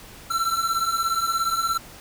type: beating tone pair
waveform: square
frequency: 1335 / 1352 Hz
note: E6 / E6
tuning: +22 / +43 cents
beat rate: 17 Hz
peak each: -27 / -24 dBFS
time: 0.3-1.78 s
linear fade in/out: 10 ms
effects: pink hiss -44 dBFS RMS until 2 s